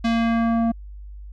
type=tone with low-pass filter sweep; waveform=square; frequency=230 Hz; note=A#3; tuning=23 cents flat; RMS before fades=-20 dBFS; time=0.04-0.72 s; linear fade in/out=10 ms; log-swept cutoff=4400 to 670 Hz; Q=1.1; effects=added 50 Hz sine -35 dBFS peak until 1.32 s